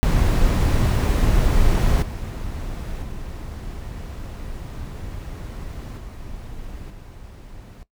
brown noise with level steps, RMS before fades -17 / -29 / -32 / -35 / -39 dBFS, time 0.03-7.83 s, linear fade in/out 0 ms, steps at 2.02 / 3.02 / 5.97 / 6.9 s, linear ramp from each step 5 ms, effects noise-tail reverb RT60 0.1 s tail -17 dB re dry

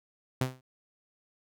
sawtooth tone with exponential decay, 128.9 Hz, C3, 26 cents flat, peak -20 dBFS, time 0.41-0.61 s, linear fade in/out 5 ms, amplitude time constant 42 ms, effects none

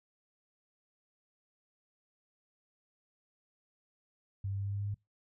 sine tone with pitch steps, 98 / 98.68 / 99.37 / 100.06 / 100.76 / 101.46 / 102.16 Hz, G2 / G2 / G2 / G2 / G2 / G#2 / G#2, 0 / +12 / +24 / +36 / +48 / -40 / -28 cents, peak -33 dBFS, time 4.44-4.944 s, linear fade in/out 5 ms, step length 72 ms, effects noise-tail reverb RT60 0.2 s tail -24 dB re dry

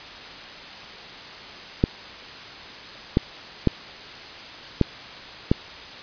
clicks, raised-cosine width 3 ms, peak -3 dBFS, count 5, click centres 1.839 / 3.171 / 3.673 / 4.813 / 5.515 s, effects white hiss -39 dBFS RMS until 6.02 s + resampled to 11025 Hz

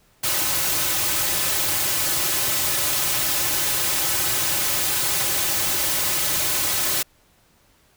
white noise with comb filter, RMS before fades -22 dBFS, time 0.23-7.03 s, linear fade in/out 10 ms, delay 4.3 ms, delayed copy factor -0.7, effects pink hiss -59 dBFS RMS until 7.96 s

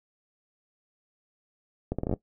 accelerating click train, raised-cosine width 2 ms, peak -15 dBFS, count 8, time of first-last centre 1.92-2.137 s, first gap 66 ms, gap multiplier 0.73, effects noise-tail reverb RT60 0.1 s tail -17 dB re dry

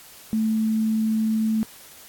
sine tone, 219.9 Hz, A3, 1 cent flat, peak -19 dBFS, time 0.33-1.63 s, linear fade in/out 0 ms, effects white hiss -46 dBFS RMS until 2.08 s + AAC 64 kbps

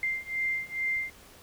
sine beating tone pair, 2093 / 2095.3 Hz, C7 / C7, 0 / +2 cents, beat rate 2.3 Hz, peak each -32 / -31 dBFS, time 0.03-1.1 s, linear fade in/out 2 ms, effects pink hiss -53 dBFS RMS until 1.42 s

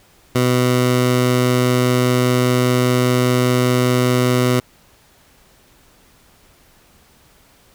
15% pulse tone, 125 Hz, B2, 21 cents sharp, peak -7 dBFS, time 0.35-4.6 s, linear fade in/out 5 ms, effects pink hiss -52 dBFS RMS until 7.74 s

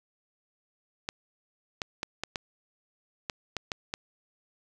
clicks, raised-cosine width 0.2 ms, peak -14 dBFS, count 9, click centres 1.089 / 1.818 / 2.031 / 2.236 / 2.358 / 3.298 / 3.567 / 3.718 / 3.939 s, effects none

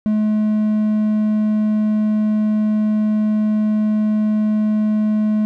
triangle tone, 213.6 Hz, G#3, 49 cents sharp, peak -12 dBFS, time 0.06-5.45 s, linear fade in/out 0 ms, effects none

